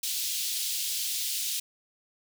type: high-pass noise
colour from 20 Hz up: pink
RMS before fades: -31 dBFS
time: 0.03-1.6 s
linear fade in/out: 5 ms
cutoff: 3300 Hz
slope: 24 dB/octave
effects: none